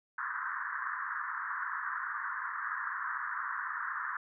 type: band-pass noise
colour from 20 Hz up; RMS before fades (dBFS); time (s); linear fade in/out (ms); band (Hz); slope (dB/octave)
white; -37; 0.18-4.17; 5; 990 to 1800; 96
effects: none